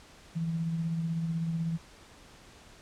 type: tone with tremolo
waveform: sine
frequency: 164.81 Hz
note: E3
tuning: in tune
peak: -27 dBFS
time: 0.35-1.78 s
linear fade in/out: 20 ms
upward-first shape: sine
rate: 16 Hz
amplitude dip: 35%
effects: pink hiss -54 dBFS RMS until 2.81 s + low-pass 8000 Hz 12 dB/octave